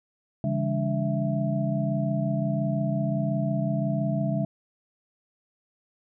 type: tone cluster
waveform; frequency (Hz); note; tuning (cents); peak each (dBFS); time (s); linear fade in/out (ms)
sine; 140.5 / 166.2 / 202 / 288.4 / 660; C#3 / E3 / G#3 / D4 / E5; +24 / +15 / -48 / -31 / +2; -27 / -33 / -28 / -34 / -31; 0.44-4.45; 2
effects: none